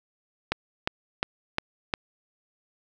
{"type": "click train", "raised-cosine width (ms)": 0.3, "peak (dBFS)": -8, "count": 5, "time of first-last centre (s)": [0.52, 1.938], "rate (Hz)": 2.82, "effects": []}